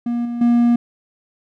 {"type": "tone with level steps", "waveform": "triangle", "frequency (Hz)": 237.9, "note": "A#3", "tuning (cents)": 35, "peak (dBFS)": [-16, -20, -9], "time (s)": [0.06, 0.76], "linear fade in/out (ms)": 5, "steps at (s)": [0.25, 0.41], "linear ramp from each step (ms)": 5, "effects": []}